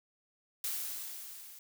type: noise with level ramp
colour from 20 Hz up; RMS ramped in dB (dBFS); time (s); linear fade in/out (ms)
blue; -35 to -52; 0.64-1.59; 2
effects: none